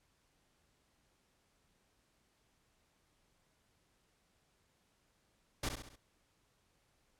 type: noise with echo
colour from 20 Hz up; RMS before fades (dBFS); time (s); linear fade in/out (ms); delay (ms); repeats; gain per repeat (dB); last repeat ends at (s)
pink; -36; 5.63-5.69; 5; 67; 4; -6; 5.958
effects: pink hiss -75 dBFS RMS until 7.19 s + low-pass 11000 Hz 12 dB/octave